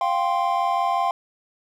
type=chord; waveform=triangle; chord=F suspended second; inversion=none; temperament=equal; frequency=698.5 / 784 / 1046.5 Hz; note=F5 / G5 / C6; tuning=0 / 0 / 0 cents; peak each=-22 dBFS; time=0.01-1.11 s; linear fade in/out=2 ms; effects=none